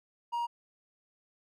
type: tone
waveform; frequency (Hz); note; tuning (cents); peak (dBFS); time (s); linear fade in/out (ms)
triangle; 946; A#5; +25; -28; 0.32-0.47; 20
effects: none